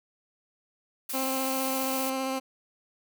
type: noise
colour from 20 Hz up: blue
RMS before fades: -34 dBFS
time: 1.09-2.1 s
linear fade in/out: 5 ms
type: tone with vibrato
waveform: 15% pulse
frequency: 264.4 Hz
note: C4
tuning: 18 cents sharp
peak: -22 dBFS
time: 1.13-2.4 s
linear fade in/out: 20 ms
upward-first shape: sine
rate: 15 Hz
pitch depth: 13 cents each way
effects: none